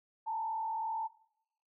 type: tone with frequency modulation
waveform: sine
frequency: 890 Hz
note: A5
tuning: 20 cents sharp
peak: -33 dBFS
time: 0.26-1.08 s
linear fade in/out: 20 ms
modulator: 41.9 Hz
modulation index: 0.72
effects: noise-tail reverb RT60 0.8 s tail -20 dB re dry